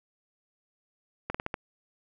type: slowing click train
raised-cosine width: 0.5 ms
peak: -16 dBFS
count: 5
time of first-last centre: 1.3-1.542 s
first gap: 45 ms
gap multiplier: 1.2
effects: none

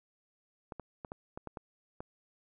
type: clicks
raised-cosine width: 1 ms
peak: -27 dBFS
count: 8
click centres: 0.722 / 0.797 / 1.048 / 1.119 / 1.375 / 1.473 / 1.572 / 2.005 s
effects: none

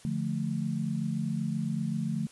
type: chord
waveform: sine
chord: D minor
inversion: none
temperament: equal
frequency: 146.83 / 174.61 / 220 Hz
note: D3 / F3 / A3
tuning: 0 / 0 / 0 cents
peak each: -33 / -33 / -32 dBFS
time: 0.05-2.27 s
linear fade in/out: 0 ms
effects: white hiss -55 dBFS RMS until 2.31 s + resampled to 24000 Hz

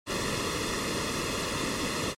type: noise with comb filter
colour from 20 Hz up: pink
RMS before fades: -30 dBFS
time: 0.06-2.15 s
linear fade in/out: 50 ms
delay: 1.3 ms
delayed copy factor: -0.75
effects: low-pass 8000 Hz 12 dB/octave + MP3 64 kbps

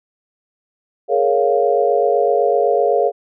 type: chord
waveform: sine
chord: Bb minor seventh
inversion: third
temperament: equal with one note detuned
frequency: 418.4 / 466.2 / 554.4 / 698.5 Hz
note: Ab4 / Bb4 / Db5 / F5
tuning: +13 / 0 / 0 / 0 cents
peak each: -18 dBFS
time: 1.08-3.12 s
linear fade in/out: 50 ms
effects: none

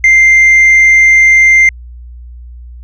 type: tone with tanh clipping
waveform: sine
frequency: 2093 Hz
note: C7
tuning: in tune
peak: -3 dBFS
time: 0.04-1.69 s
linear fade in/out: 2 ms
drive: 1 dB
effects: added 60 Hz sine -27 dBFS peak until 2.83 s

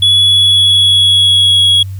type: tone with pitch glide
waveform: triangle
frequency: 3391 to 3331 Hz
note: G#7 to G#7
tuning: +35 to +4 cents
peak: -4 dBFS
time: 0.02-1.83 s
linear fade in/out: 5 ms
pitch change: -31 cents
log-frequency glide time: 0.22-1.68 s
effects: added 96 Hz sine -20 dBFS peak until 1.99 s + white hiss -46 dBFS RMS until 1.99 s

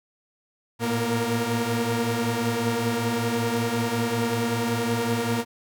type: tone cluster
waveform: sawtooth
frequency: 110.8 / 116.1 / 236.7 / 463.1 Hz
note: A2 / A#2 / A#3 / A#4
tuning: +13 / -7 / +27 / -11 cents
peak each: -28 / -27 / -22 / -25 dBFS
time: 0.79-5.45 s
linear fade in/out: 50 ms
effects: none

